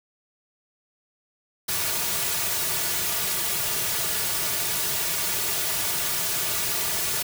white noise with comb filter, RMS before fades -26 dBFS, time 1.68-7.23 s, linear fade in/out 10 ms, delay 3.8 ms, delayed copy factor -1, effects none

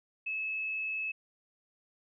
sine tone, 2595 Hz, E7, 28 cents flat, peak -32 dBFS, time 0.26-1.12 s, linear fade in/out 10 ms, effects none

